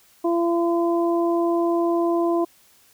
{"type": "harmonic tone", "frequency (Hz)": 340, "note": "F4", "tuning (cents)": -46, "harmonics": [1, 2, 3], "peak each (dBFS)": [-19, -25, -29], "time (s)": [0.24, 2.45], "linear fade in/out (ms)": 10, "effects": ["white hiss -56 dBFS RMS until 2.93 s"]}